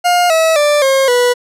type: tone with pitch steps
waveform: 40% pulse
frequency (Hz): 709 / 646.4 / 589.3 / 537.3 / 489.9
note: F5 / E5 / D5 / C5 / B4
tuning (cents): +26 / -34 / +6 / +46 / -14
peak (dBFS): -8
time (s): 0.04-1.34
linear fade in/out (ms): 20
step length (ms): 260
effects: low-pass 12000 Hz 12 dB/octave